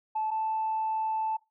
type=tone pair in turn; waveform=sine; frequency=870 / 878.1 Hz; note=A5 / A5; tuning=-20 / -4 cents; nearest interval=unison; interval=16 cents; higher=second; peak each=-26 / -26 dBFS; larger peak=neither; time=0.15-0.31 / 0.31-1.37 s; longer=second; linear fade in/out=10 ms; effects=noise-tail reverb RT60 0.2 s tail -20 dB re dry + tanh soft clip ceiling -22 dBFS